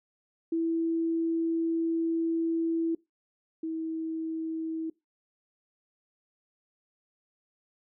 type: tone pair in turn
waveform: sine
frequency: 329.6 / 322.4 Hz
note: E4 / E4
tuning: 0 / -38 cents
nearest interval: unison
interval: 38 cents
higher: first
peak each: -25 / -30 dBFS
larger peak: first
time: 0.52-2.95 / 3.63-4.9 s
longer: first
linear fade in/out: 5 ms
effects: noise-tail reverb RT60 0.2 s tail -22 dB re dry